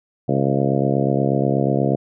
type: harmonic tone with a mistuned harmonic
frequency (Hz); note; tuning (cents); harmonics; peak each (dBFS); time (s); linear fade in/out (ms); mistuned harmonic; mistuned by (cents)
68.3; C#2; -25; 2 / 3 / 4 / 5 / 6 / 7 / 8 / 9 / 10; -21 / -23 / -24 / -25 / -26 / -26 / -27 / -28 / -28; 0.28-1.96; 10; 10; +15
effects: none